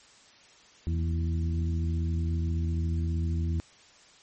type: harmonic tone with a mistuned harmonic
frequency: 82.7 Hz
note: E2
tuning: 6 cents sharp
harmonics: 1 / 2 / 3 / 4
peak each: -26 / -34 / -40 / -41 dBFS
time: 0.87-3.6 s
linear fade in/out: 0 ms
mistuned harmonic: 3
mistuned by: -56 cents
effects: white hiss -56 dBFS RMS until 4.22 s + MP3 32 kbps